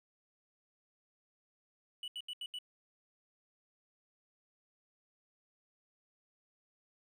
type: tone bursts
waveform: triangle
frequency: 2954 Hz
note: F#7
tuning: 3 cents flat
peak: -38 dBFS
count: 5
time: 2.03-2.587 s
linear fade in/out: 2 ms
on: 49 ms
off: 78 ms
effects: none